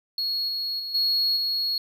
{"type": "tone with level steps", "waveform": "triangle", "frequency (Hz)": 4324, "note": "C#8", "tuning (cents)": -44, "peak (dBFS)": [-23, -25, -29, -19, -22], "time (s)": [0.18, 1.78], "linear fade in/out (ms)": 2, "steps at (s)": [0.48, 0.79, 0.94, 1.36], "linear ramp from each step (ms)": 10, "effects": []}